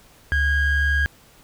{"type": "ring-modulated tone", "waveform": "triangle", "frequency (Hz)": 784, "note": "G5", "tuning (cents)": 0, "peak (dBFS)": -12, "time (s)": [0.32, 1.06], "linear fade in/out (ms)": 0, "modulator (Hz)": 855, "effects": ["pink hiss -52 dBFS RMS until 1.43 s"]}